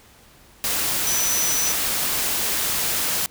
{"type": "tone in noise", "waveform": "sine", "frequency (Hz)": 5950, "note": "F#8", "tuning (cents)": 9, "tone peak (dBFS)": -22, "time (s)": [1.07, 1.72], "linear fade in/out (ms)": 0, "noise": "white", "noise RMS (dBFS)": -23, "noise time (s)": [0.64, 3.26], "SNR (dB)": -2, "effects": ["pink hiss -51 dBFS RMS until 3.3 s"]}